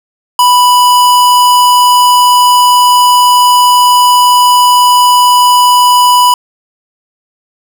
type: tone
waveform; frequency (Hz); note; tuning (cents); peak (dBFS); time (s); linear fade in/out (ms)
square; 987.8; B5; 0; -4; 0.39-6.34; 2
effects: none